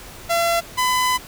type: tone pair in turn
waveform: sawtooth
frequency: 679 / 1006.5 Hz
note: F5 / B5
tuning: -49 / +33 cents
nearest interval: perfect fifth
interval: 682 cents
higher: second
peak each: -13 dBFS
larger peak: neither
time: 0.29-0.61 / 0.77-1.18 s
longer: second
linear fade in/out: 20 ms
effects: pink hiss -39 dBFS RMS until 1.27 s